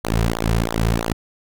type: tone with flanger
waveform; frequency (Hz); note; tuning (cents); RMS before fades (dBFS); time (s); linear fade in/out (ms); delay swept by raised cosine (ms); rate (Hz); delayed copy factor
sawtooth; 56.2; A1; +37; -20; 0.04-1.13; 5; 0.37 to 3.67; 3; -1
effects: none